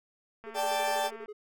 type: click train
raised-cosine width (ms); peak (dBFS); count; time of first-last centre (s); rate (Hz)
0.5; -33; 186; 0.44-1.259; 226
type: tone bursts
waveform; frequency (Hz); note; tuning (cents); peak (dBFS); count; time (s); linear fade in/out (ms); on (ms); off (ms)
triangle; 420.7; G#4; +22; -37; 11; 0.46-1.33; 10; 50; 32
type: chord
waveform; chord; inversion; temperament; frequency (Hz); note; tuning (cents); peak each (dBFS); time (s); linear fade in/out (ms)
40% pulse; D suspended fourth; none; equal; 587.3 / 784 / 880; D5 / G5 / A5; 0 / 0 / 0; -31; 0.54-1.11; 50
effects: none